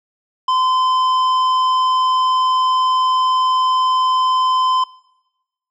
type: tone with tanh clipping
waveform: sine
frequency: 1027 Hz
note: C6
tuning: 33 cents flat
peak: -15 dBFS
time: 0.48-4.84 s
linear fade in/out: 5 ms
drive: 12 dB
effects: noise-tail reverb RT60 1.0 s tail -22 dB re dry + low-pass 6000 Hz 12 dB/octave